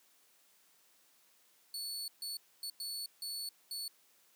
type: tone bursts at uneven times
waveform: sawtooth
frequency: 4435 Hz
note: C#8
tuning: in tune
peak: -36 dBFS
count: 6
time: 1.74-2.08 / 2.22-2.37 / 2.63-2.7 / 2.8-3.06 / 3.22-3.49 / 3.71-3.88 s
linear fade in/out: 2 ms
effects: white hiss -68 dBFS RMS until 4.35 s + high-pass 200 Hz 12 dB/octave